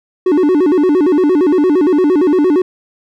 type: tone with vibrato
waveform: triangle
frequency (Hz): 329.6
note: E4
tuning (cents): 0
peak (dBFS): -6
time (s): 0.26-2.62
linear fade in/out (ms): 5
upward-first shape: square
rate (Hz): 8.7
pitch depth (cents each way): 200
effects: none